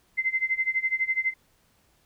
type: tone with tremolo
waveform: sine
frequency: 2070 Hz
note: C7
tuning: 19 cents flat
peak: -20 dBFS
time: 0.17-1.34 s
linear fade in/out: 20 ms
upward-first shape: sine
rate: 12 Hz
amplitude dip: 90%
effects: pink hiss -65 dBFS RMS until 2.05 s